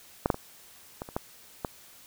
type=clicks; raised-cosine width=1 ms; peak=-9 / -8 / -21 / -20 / -27 / -14 / -15 dBFS; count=7; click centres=0.259 / 0.302 / 0.344 / 1.019 / 1.089 / 1.165 / 1.648 s; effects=white hiss -53 dBFS RMS until 2.06 s